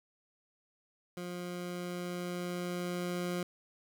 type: tone with level ramp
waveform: 20% pulse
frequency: 177.3 Hz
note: F3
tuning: 26 cents sharp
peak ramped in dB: -34 to -28 dBFS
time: 1.17-3.43 s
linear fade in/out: 2 ms
effects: none